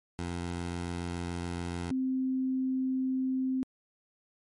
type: tone pair in turn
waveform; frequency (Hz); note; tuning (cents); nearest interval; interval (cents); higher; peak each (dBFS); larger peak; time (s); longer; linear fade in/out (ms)
15% pulse / sine; 87 / 260.7; F2 / C4; -6 / -6; octave + perfect fifth; 1900; second; -27 / -27; neither; 0.19-1.91 / 1.91-3.63; neither; 0
effects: MP3 48 kbps